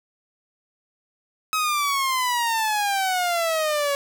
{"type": "exponential sweep", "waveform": "sawtooth", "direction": "down", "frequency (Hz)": [1281, 559], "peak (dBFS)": -17, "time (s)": [1.53, 3.95], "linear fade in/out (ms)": 0, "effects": []}